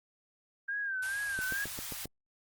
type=tone with vibrato; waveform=sine; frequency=1586 Hz; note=G6; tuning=20 cents sharp; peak=-32 dBFS; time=0.68-1.65 s; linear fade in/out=10 ms; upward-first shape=sine; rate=2.3 Hz; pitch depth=82 cents each way
type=band-stop noise; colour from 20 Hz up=white; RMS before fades=-41 dBFS; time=1.02-2.06 s; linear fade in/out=10 ms; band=120 to 730 Hz; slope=24 dB/octave
type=click train; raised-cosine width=2 ms; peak=-28 dBFS; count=6; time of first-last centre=1.39-2.056 s; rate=7.51 Hz
effects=Opus 32 kbps